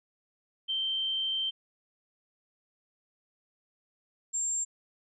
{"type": "tone pair in turn", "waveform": "sine", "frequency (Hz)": [3127, 7407], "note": ["G7", "A#8"], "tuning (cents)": [-5, -12], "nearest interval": "octave + minor third", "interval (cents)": 1493, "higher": "second", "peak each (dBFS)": -28, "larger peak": "neither", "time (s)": [[0.68, 1.51], [4.33, 4.65]], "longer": "first", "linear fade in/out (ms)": 20, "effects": []}